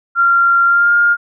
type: tone with pitch glide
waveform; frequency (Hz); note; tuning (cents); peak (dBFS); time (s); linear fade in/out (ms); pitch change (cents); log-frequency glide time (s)
sine; 1382 to 1411.9; F6 to F6; -19 to +18; -8; 0.15-1.17; 50; +37; 0.66-0.93
effects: none